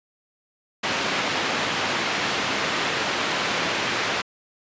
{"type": "band-pass noise", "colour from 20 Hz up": "white", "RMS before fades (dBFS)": -25, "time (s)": [0.83, 4.22], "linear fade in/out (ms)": 10, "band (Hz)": [140, 2800], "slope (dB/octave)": 12, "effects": ["resampled to 16000 Hz"]}